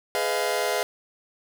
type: chord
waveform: sawtooth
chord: F half-diminished seventh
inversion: first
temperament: just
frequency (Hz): 419.1 / 502.9 / 628.6 / 698.5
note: Ab4 / Cb5 / Eb5 / F5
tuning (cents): +16 / +31 / +18 / 0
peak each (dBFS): -25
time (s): 0.15-0.83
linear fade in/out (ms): 0
effects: none